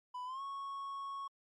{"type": "tone with pitch glide", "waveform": "triangle", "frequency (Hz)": [995, 1104], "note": ["B5", "C#6"], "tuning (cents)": [13, -7], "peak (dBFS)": -38, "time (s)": [0.14, 1.28], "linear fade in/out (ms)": 10, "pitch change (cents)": 180, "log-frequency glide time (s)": [0.25, 0.42], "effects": ["MP3 48 kbps"]}